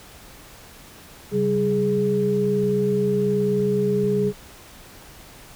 sine tone cluster, 135 / 193.8 / 416.7 Hz, C#3 / G3 / G#4, -45 / -20 / +6 cents, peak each -27 / -23 / -20 dBFS, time 1.31-4.33 s, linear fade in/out 50 ms, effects pink hiss -45 dBFS RMS until 5.55 s

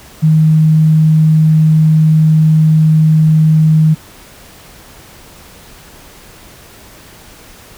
sine tone, 156.8 Hz, D#3, 14 cents sharp, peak -5 dBFS, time 0.22-3.95 s, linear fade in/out 20 ms, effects pink hiss -38 dBFS RMS until 7.77 s

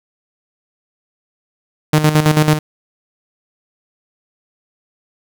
sawtooth tone with tremolo, 153 Hz, D#3, 29 cents flat, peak -4 dBFS, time 1.93-2.59 s, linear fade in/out 5 ms, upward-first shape square, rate 9.1 Hz, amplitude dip 65%, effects none

